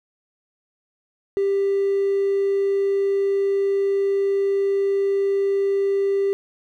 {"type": "tone with hard clipping", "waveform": "triangle", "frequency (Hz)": 395.2, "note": "G4", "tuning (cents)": 14, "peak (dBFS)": -18, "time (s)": [1.37, 6.33], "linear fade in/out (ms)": 0, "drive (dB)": 4, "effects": []}